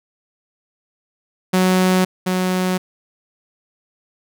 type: tone pair in turn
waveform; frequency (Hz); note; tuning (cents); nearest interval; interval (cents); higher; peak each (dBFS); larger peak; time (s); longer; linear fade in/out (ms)
sawtooth; 185 / 184.19; F#3 / F#3; 0 / -8; unison; 8; first; -9 / -13; first; 1.53-2.05 / 2.26-2.78; neither; 10
effects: none